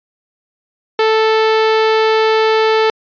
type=tone; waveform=sawtooth; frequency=440 Hz; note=A4; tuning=in tune; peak=-6 dBFS; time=0.99-2.9 s; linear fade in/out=2 ms; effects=resampled to 11025 Hz